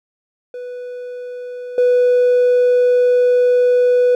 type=tone with level steps; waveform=triangle; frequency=493.9 Hz; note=B4; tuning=in tune; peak=-24 / -7 dBFS; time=0.54-4.15 s; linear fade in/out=2 ms; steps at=1.78 s; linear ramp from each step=2 ms; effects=tanh soft clip ceiling -5 dBFS